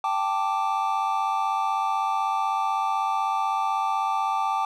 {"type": "chord", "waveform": "triangle", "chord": "G suspended second", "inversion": "none", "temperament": "equal", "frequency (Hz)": [784, 880, 1174.7], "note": ["G5", "A5", "D6"], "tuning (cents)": [0, 0, 0], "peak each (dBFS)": -25, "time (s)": [0.04, 4.65], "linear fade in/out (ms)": 2, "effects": []}